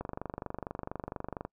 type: click train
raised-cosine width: 1 ms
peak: -22 dBFS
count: 36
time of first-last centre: 0.01-1.45 s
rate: 24.3 Hz
effects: noise-tail reverb RT60 0.1 s tail -26 dB re dry